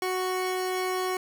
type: tone pair together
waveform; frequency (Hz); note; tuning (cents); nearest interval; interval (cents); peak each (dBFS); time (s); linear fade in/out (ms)
30% pulse; 370 / 1108.7; F#4 / C#6; 0 / 0; octave + perfect fifth; 1900; -25 / -31; 0.02-1.17; 2
effects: none